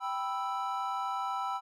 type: chord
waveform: triangle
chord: E minor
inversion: first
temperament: equal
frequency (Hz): 784 / 987.8 / 1318.5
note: G5 / B5 / E6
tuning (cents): 0 / 0 / 0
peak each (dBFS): -34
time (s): 0-1.61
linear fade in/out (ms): 50
effects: none